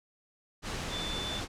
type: tone in noise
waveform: sine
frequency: 3520 Hz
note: A7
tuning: in tune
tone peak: -36 dBFS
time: 0.89-1.42 s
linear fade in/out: 50 ms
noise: pink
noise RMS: -36 dBFS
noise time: 0.62-1.48 s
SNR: -3 dB
effects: low-pass 7000 Hz 12 dB/octave